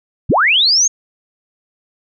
sine linear sweep, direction up, 30.87 to 6630 Hz, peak -9 dBFS, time 0.29-0.88 s, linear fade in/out 10 ms, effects none

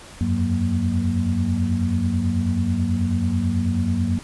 sine tone cluster, 85.9 / 95.1 / 182.8 / 234.5 Hz, F2 / F#2 / F#3 / A#3, -28 / +48 / -21 / +11 cents, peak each -27 / -22 / -26 / -23 dBFS, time 0.21-4.19 s, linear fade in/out 0 ms, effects pink hiss -42 dBFS RMS until 4.23 s + resampled to 24000 Hz

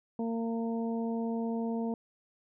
harmonic tone, 228.9 Hz, A#3, 31 cents flat, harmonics 1 / 2 / 3 / 4, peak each -31 / -37 / -42 / -45 dBFS, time 0.19-1.94 s, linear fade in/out 2 ms, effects none

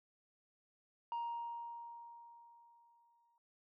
sine tone with exponential decay, 938 Hz, A#5, 11 cents sharp, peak -34 dBFS, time 1.12-3.38 s, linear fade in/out 1 ms, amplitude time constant 490 ms, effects tanh soft clip ceiling -36 dBFS

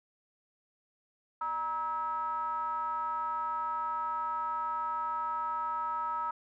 triangle ring-modulated tone, 173.1 Hz, F3, 15 cents flat, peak -26 dBFS, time 1.41-6.31 s, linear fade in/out 5 ms, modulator 1120 Hz, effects none

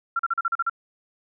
sine tone bursts, 1367 Hz, F6, 37 cents flat, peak -20 dBFS, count 8, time 0.16-0.697 s, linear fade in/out 5 ms, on 33 ms, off 39 ms, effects none

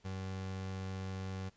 30% pulse tone, 94.9 Hz, F#2, 44 cents sharp, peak -36 dBFS, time 0.04-1.5 s, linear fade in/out 20 ms, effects pink hiss -69 dBFS RMS until 1.56 s + resampled to 16000 Hz

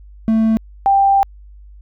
triangle / sine tone pair in turn, 222 / 788.6 Hz, A3 / G5, +16 / +10 cents, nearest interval octave + minor seventh, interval 2194 cents, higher second, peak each -9 dBFS, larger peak neither, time 0.28-0.57 / 0.86-1.23 s, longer second, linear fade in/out 0 ms, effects added 50 Hz sine -37 dBFS peak until 1.81 s

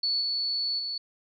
sine tone with level steps, 4437 Hz, C#8, 1 cent sharp, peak -24 / -26 / -30 dBFS, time 0.03-0.98 s, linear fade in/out 5 ms, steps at 0.2 / 0.78 s, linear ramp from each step 20 ms, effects none

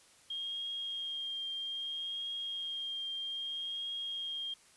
sine tone with vibrato, 3227 Hz, G7, 50 cents sharp, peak -36 dBFS, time 0.3-4.54 s, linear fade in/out 5 ms, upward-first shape triangle, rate 0.62 Hz, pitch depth 20 cents each way, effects white hiss -62 dBFS RMS until 4.76 s + resampled to 24000 Hz

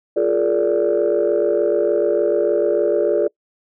sine chord, Bb dominant seventh, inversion second, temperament just, 349.6 / 419.5 / 466.2 / 582.7 Hz, F4 / Ab4 / Bb4 / D5, +2 / +17 / 0 / -14 cents, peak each -20 / -18 / -21 / -18 dBFS, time 0.16-3.28 s, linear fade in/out 10 ms, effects noise-tail reverb RT60 0.1 s tail -25 dB re dry + tanh soft clip ceiling -8 dBFS

